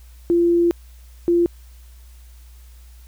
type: tone pair in turn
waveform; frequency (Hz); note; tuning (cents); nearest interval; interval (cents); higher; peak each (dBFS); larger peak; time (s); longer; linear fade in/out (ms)
sine; 343.3 / 344.6; F4 / F4; -30 / -23; unison; 7; second; -13; neither; 0.3-0.71 / 1.28-1.46; first; 0
effects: added 60 Hz sine -41 dBFS peak until 3.07 s + white hiss -55 dBFS RMS until 3.07 s